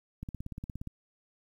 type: click train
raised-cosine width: 5 ms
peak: -26 dBFS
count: 12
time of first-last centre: 0.23-0.873 s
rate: 17.1 Hz
effects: 10-bit